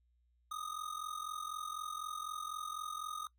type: ring-modulated tone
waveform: square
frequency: 1237 Hz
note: D#6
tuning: 10 cents flat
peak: -38 dBFS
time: 0.51-3.27 s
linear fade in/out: 2 ms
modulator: 22 Hz
effects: noise-tail reverb RT60 0.1 s tail -20 dB re dry + added 60 Hz sine -70 dBFS peak until 3.38 s